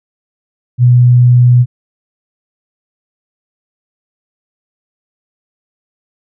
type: tone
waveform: sine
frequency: 123.1 Hz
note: B2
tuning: 5 cents flat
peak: -3 dBFS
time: 0.78-1.66 s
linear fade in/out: 50 ms
effects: none